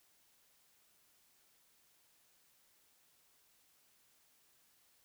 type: silence
effects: white hiss -71 dBFS RMS until 5.04 s